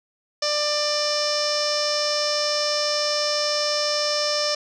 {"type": "tone with low-pass filter", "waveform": "sawtooth", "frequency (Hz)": 594, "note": "D5", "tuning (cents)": 20, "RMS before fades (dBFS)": -23, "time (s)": [0.42, 4.55], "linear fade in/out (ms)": 5, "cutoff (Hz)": 5400, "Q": 9.3, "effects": []}